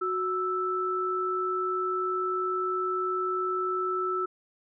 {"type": "tone pair together", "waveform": "sine", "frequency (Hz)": [368.9, 1318.5], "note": ["F#4", "E6"], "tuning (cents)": [-5, 0], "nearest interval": "octave + minor seventh", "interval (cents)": 2205, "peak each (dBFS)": [-30, -28], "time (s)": [0.01, 4.26], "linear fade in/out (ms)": 10, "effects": []}